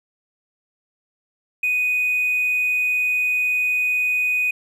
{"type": "tone with hard clipping", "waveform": "triangle", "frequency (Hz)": 2489, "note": "D#7", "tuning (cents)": 0, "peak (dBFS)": -18, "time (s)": [1.63, 4.51], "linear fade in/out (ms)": 5, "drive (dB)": 4, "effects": []}